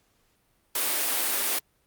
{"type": "high-pass noise", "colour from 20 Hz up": "white", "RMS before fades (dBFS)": -26, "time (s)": [0.75, 1.59], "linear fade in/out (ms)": 5, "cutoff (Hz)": 270, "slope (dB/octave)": 24, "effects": ["pink hiss -68 dBFS RMS until 1.86 s", "Opus 48 kbps"]}